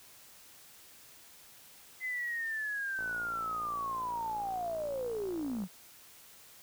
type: linear sweep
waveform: sine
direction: down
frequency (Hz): 2051 to 171.3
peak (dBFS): -33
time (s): 2-5.68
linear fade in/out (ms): 50
type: click train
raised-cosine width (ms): 1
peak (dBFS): -34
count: 153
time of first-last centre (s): 2.99-5.638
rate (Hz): 57.4
effects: white hiss -56 dBFS RMS until 6.62 s